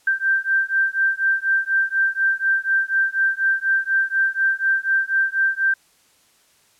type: beating tone pair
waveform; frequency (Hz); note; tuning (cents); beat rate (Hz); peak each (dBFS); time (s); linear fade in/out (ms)
sine; 1568 / 1572.1; G6 / G6; 0 / +5; 4.1; -20; 0.07-5.74; 5
effects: white hiss -58 dBFS RMS until 6.79 s + low-pass 11000 Hz 12 dB/octave